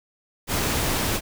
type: noise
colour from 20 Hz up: pink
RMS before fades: -24 dBFS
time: 0.47-1.21 s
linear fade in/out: 50 ms
effects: none